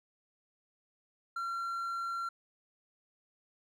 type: tone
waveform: triangle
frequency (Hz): 1368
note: F6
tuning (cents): -36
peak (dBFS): -32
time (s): 1.36-2.29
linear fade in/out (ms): 5
effects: none